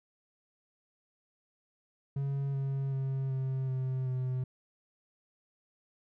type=tone with pitch steps; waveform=triangle; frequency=138.59 / 136.45 / 134.33 / 132.26 / 130.21 / 128.19 Hz; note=C#3 / C#3 / C3 / C3 / C3 / C3; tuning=0 / -27 / +46 / +19 / -8 / -35 cents; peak=-28 dBFS; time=2.16-4.44 s; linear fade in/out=5 ms; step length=380 ms; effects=none